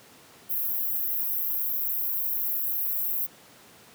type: high-pass noise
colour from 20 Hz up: pink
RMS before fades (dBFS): -28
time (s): 0.49-3.27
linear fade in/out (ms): 20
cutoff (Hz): 12000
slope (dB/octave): 96
effects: pink hiss -52 dBFS RMS until 3.94 s + high-pass 150 Hz 12 dB/octave